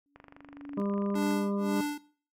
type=tone with exponential growth; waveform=sine; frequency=284.7 Hz; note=C#4; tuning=46 cents sharp; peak=-32 dBFS; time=0.06-0.8 s; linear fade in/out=0 ms; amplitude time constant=160 ms
type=click train; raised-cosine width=0.5 ms; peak=-33 dBFS; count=29; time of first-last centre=0.16-1.308 s; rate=24.4 Hz
type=harmonic tone; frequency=200.6 Hz; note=G3; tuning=40 cents sharp; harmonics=1 / 2 / 3 / 5 / 6; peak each=-29 / -35 / -39 / -43 / -45 dBFS; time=0.77-1.81 s; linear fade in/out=5 ms
type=tone with tremolo; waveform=square; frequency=293.7 Hz; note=D4; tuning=in tune; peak=-28 dBFS; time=1.15-1.98 s; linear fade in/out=5 ms; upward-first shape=sine; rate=1.9 Hz; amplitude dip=100%
effects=noise-tail reverb RT60 0.4 s tail -17 dB re dry + MP3 64 kbps